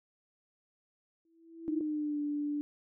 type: tone with exponential growth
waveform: sine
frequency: 329.6 Hz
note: E4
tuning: in tune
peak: -30 dBFS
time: 1.25-1.81 s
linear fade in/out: 2 ms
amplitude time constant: 120 ms
type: tone with pitch glide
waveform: sine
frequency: 306.1 to 293 Hz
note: D#4 to D4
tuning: -28 to -4 cents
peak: -31 dBFS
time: 1.68-2.61 s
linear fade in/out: 0 ms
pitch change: -76 cents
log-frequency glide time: 1.84-2.2 s
effects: none